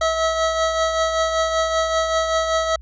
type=tone with tremolo; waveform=25% pulse; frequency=647 Hz; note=E5; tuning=32 cents flat; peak=-12 dBFS; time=0.01-2.76 s; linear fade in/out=5 ms; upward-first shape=triangle; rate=5.2 Hz; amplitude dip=50%; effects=added 60 Hz sine -37 dBFS peak until 2.81 s + resampled to 16000 Hz